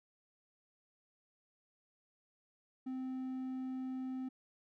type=tone; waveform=triangle; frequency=259.3 Hz; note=C4; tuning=15 cents flat; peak=-36 dBFS; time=2.86-4.29 s; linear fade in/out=10 ms; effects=none